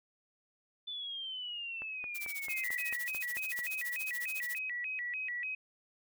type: exponential sweep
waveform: sine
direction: down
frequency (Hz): 3520 to 1871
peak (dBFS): -38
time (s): 0.87-2.97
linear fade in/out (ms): 10
type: click train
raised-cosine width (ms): 0.5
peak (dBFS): -32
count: 9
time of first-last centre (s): 1.82-3.59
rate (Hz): 4.52
type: noise with tremolo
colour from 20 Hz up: blue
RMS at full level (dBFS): -41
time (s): 2.14-4.59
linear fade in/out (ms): 20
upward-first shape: sine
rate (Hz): 14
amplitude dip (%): 95
type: tone with vibrato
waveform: sine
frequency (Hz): 2217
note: C#7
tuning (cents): 0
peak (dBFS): -35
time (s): 2.49-5.55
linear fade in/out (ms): 5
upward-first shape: square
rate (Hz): 3.4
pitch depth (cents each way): 230
effects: none